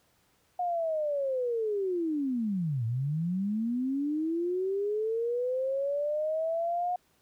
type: linear two-way sweep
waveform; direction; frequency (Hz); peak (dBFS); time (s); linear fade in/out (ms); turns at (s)
sine; down then up; 724 to 110 to 724; -27; 0.59-6.96; 5; 2.85
effects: pink hiss -68 dBFS RMS until 7.21 s + high-pass 60 Hz 12 dB/octave